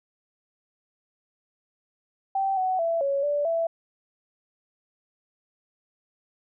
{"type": "tone with pitch steps", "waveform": "sine", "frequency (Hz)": [777, 747, 667, 556, 582, 664], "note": ["G5", "F#5", "E5", "C#5", "D5", "E5"], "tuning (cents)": [-16, 16, 20, 5, -16, 12], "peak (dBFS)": -22, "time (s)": [2.35, 3.67], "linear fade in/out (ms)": 5, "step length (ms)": 220, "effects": []}